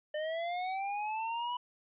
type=linear sweep; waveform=square; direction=up; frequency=600 to 987.8 Hz; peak=-34 dBFS; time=0.14-1.57 s; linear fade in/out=5 ms; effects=resampled to 8000 Hz